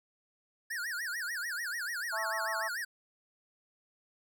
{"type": "tone with vibrato", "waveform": "square", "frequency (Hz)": 1645, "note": "G#6", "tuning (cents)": -17, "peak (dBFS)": -35, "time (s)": [0.7, 2.85], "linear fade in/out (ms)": 10, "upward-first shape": "sine", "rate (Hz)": 6.8, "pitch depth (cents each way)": 270}
{"type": "harmonic tone", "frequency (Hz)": 220, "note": "A3", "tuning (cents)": 0, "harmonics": [3, 4, 5, 6], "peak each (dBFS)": [-39, -39, -39, -41], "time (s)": [2.12, 2.69], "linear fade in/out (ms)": 20}
{"effects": []}